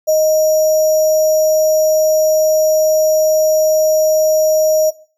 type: tone with sample-and-hold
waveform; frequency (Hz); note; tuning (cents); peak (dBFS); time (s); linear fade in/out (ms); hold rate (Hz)
sine; 622.3; D#5; 0; -9; 0.07-4.91; 20; 6300
effects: noise-tail reverb RT60 0.4 s tail -18 dB re dry